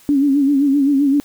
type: tone with vibrato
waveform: sine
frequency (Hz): 280.2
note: C#4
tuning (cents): +19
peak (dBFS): -11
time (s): 0.09-1.2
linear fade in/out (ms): 0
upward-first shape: sine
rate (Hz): 7.7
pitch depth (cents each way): 75
effects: white hiss -48 dBFS RMS until 1.24 s